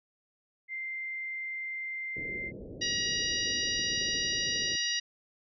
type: tone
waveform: sine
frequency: 2090 Hz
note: C7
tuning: 2 cents flat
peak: -34 dBFS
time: 0.68-2.52 s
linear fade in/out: 50 ms
type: low-pass noise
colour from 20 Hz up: white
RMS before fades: -44 dBFS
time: 2.16-4.76 s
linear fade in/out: 5 ms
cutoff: 530 Hz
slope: 48 dB/octave
type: harmonic tone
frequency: 953 Hz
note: A#5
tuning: 38 cents sharp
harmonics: 2 / 3 / 4 / 5 / 6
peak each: -35 / -35 / -35 / -35 / -35 dBFS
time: 2.81-5 s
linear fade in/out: 10 ms
effects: none